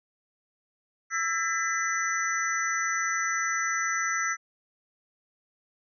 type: tone cluster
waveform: sine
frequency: 1337 / 1627 / 1814 / 2000 / 5960 Hz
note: E6 / G#6 / A#6 / B6 / F#8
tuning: +24 / -36 / -48 / +21 / +12 cents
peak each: -30 / -34 / -36 / -30 / -33 dBFS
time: 1.1-4.37 s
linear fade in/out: 50 ms
effects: none